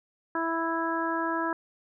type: harmonic tone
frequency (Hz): 329.6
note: E4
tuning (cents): 0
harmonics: 1 / 2 / 3 / 4 / 5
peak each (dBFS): -31 / -35 / -31 / -34 / -34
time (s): 0.35-1.53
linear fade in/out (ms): 2
effects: none